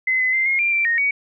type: tone with pitch steps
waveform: sine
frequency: 2046 / 2026 / 2084 / 2145 / 2380 / 2349 / 1858 / 2251 Hz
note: C7 / B6 / C7 / C7 / D7 / D7 / A#6 / C#7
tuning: -39 / +44 / -7 / +42 / +22 / 0 / -6 / +26 cents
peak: -16 dBFS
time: 0.07-1.11 s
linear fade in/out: 5 ms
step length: 130 ms
effects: none